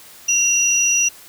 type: tone pair together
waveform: sine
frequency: 2753 / 5833 Hz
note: F7 / F#8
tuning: -25 / -26 cents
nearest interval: octave + minor second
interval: 1299 cents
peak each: -18 / -14 dBFS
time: 0.28-1.09 s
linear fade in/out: 10 ms
effects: tanh soft clip ceiling -8 dBFS + white hiss -43 dBFS RMS until 1.28 s